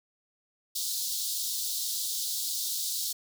pink high-pass noise, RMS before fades -32 dBFS, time 0.75-3.13 s, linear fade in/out 10 ms, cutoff 3700 Hz, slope 48 dB/octave, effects none

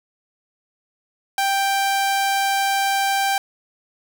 sawtooth tone, 786 Hz, G5, 4 cents sharp, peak -14 dBFS, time 1.38-3.38 s, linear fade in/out 2 ms, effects none

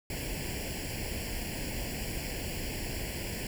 pink noise with comb filter, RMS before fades -36 dBFS, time 0.1-3.47 s, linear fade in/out 2 ms, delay 0.4 ms, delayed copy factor +0.9, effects none

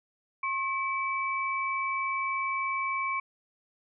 sine tone pair together, 1076.7 / 2300 Hz, C6 / D7, +49 / -37 cents, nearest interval octave + minor second, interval 1314 cents, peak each -30 / -31 dBFS, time 0.43-3.2 s, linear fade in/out 5 ms, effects none

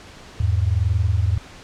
sine tone pair together, 82.3 / 103.69 Hz, E2 / G#2, -2 / -2 cents, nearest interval major third, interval 400 cents, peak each -19 dBFS, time 0.4-1.38 s, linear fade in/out 5 ms, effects pink hiss -42 dBFS RMS until 1.63 s + low-pass 6000 Hz 12 dB/octave

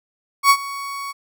35% pulse tone with ADSR envelope, 1117 Hz, C#6, 13 cents sharp, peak -6 dBFS, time 0.43-1.13 s, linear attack 69 ms, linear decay 66 ms, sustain -19 dB, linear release 25 ms, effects none

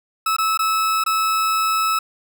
40% pulse tone with dropouts, 1300 Hz, E6, 24 cents flat, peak -16 dBFS, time 0.26-1.99 s, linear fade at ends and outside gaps 5 ms, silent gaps 0.366-0.384 / 0.575-0.591 / 1.039-1.062 s, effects none

